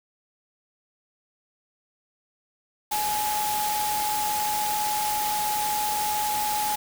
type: tone in noise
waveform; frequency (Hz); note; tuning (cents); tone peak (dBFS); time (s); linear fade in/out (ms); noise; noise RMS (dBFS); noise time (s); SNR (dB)
sine; 843; G#5; +26; -25; 2.91-6.76; 10; white; -30; 2.91-6.76; +2
effects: none